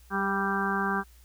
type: harmonic tone with a mistuned harmonic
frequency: 196 Hz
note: G3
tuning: in tune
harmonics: 1 / 2 / 4 / 5 / 6 / 7 / 8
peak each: -31 / -34 / -34 / -35 / -32 / -37 / -31 dBFS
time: 0.1-1.04 s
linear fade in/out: 50 ms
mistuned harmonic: 2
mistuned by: +15 cents
effects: added 60 Hz sine -52 dBFS peak until 1.24 s + white hiss -61 dBFS RMS until 1.24 s